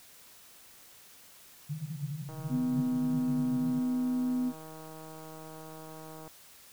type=band-pass noise; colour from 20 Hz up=white; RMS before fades=-38 dBFS; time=1.69-3.8 s; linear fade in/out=10 ms; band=140 to 160 Hz; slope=96 dB/octave
type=click train; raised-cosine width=1 ms; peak=-34 dBFS; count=631; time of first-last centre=2.29-6.277 s; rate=158 Hz
type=tone; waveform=sine; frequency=251.1 Hz; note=B3; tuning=29 cents sharp; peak=-27 dBFS; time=2.49-4.53 s; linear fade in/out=50 ms
effects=white hiss -55 dBFS RMS until 6.72 s